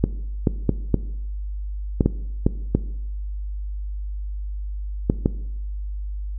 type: clicks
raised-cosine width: 3 ms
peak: -3 dBFS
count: 10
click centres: 0.04 / 0.472 / 0.693 / 0.943 / 2.008 / 2.06 / 2.465 / 2.75 / 5.099 / 5.259 s
effects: noise-tail reverb RT60 0.8 s tail -17 dB re dry + added 50 Hz sine -26 dBFS peak until 6.38 s